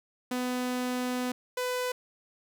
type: tone pair in turn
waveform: sawtooth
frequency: 250 / 500 Hz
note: B3 / B4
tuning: +21 / +21 cents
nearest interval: octave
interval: 1200 cents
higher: second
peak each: -25 / -25 dBFS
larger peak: neither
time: 0.31-1.32 / 1.57-1.92 s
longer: first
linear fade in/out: 5 ms
effects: none